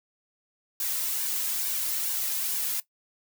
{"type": "noise with flanger", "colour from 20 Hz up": "blue", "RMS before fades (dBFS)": -29, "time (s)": [0.8, 2.8], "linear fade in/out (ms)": 2, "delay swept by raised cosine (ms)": [1.5, 2.7], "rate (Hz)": 2.3, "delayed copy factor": -0.6, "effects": ["noise-tail reverb RT60 0.1 s tail -17 dB re dry"]}